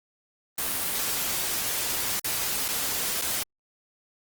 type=noise with dropouts; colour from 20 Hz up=white; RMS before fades=-28 dBFS; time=0.58-3.43 s; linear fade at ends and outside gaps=2 ms; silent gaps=2.196-2.244 / 2.682-2.687 / 3.213-3.221 s; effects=Opus 24 kbps